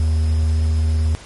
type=tone with quantisation; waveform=triangle; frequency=78.9 Hz; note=D#2; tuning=25 cents sharp; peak=-12 dBFS; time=0-1.15 s; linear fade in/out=0 ms; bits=7; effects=pink hiss -40 dBFS RMS until 1.25 s + MP3 48 kbps